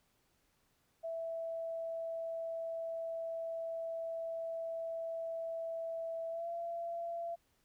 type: tone with pitch glide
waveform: sine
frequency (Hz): 659.3 to 679.4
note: E5 to F5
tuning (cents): 0 to -48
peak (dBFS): -37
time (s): 1.03-7.36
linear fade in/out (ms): 20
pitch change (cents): +52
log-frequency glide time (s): 6.3-6.48
effects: pink hiss -75 dBFS RMS until 7.64 s